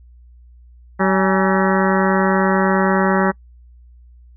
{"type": "harmonic tone with a mistuned harmonic", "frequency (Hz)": 190.8, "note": "G3", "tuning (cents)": -47, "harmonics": [1, 2, 3, 4, 5, 6, 7, 8, 9, 10], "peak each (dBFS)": [-17, -20, -22, -23, -24, -25, -25, -26, -27, -27], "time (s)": [0.99, 3.32], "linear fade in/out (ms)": 20, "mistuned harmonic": 4, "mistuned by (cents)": 130, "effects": ["noise-tail reverb RT60 0.1 s tail -26 dB re dry", "added 60 Hz sine -42 dBFS peak until 4.36 s"]}